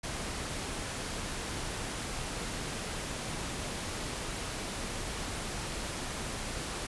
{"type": "noise", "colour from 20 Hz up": "pink", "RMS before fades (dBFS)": -37, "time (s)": [0.03, 6.87], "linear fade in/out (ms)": 10, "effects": ["resampled to 24000 Hz"]}